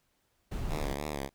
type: noise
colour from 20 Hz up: brown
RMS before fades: -34 dBFS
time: 0.51-0.94 s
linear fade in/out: 10 ms
type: tone with vibrato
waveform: 5% pulse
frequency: 72.1 Hz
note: D2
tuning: 31 cents flat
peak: -23 dBFS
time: 0.68-1.3 s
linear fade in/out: 50 ms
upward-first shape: sine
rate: 3.2 Hz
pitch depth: 100 cents each way
effects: pink hiss -74 dBFS RMS until 1.34 s